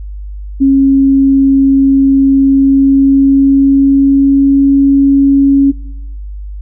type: tone with pitch glide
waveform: sine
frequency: 271.9 to 276.5 Hz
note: C#4 to C#4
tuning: -33 to -4 cents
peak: -4 dBFS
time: 0.6-5.72 s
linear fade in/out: 20 ms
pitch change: +29 cents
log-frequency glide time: 2.4-4.73 s
effects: noise-tail reverb RT60 1.0 s tail -23 dB re dry + added 50 Hz sine -21 dBFS peak until 6.61 s